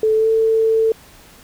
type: tone with pitch glide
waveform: sine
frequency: 436.7 to 445.6 Hz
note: A4 to A4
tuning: -13 to +22 cents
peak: -12 dBFS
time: 0.03-0.92 s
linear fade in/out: 2 ms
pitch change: +35 cents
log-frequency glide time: 0.15-0.29 s
effects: pink hiss -45 dBFS RMS until 1.43 s